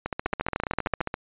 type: two click trains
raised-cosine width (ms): 0.5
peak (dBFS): -10 / -13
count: 11 / 17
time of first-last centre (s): 0.26-1.012 / 0.06-1.141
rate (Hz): 13.3 / 14.8
effects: resampled to 8000 Hz